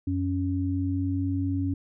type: tone pair together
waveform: sine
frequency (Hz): 92.56 / 277.2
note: F#2 / C#4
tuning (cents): +1 / 0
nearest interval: octave + perfect fifth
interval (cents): 1899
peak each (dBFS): -27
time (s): 0.07-1.74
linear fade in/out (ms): 5
effects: none